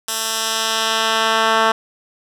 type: tone with band-pass filter sweep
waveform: 10% pulse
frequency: 222.8 Hz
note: A3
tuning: 22 cents sharp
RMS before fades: -18 dBFS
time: 0.08-1.72 s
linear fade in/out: 5 ms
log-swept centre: 8800 to 1500 Hz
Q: 0.75
effects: none